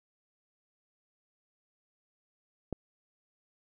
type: click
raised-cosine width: 2 ms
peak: -20 dBFS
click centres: 2.727 s
effects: none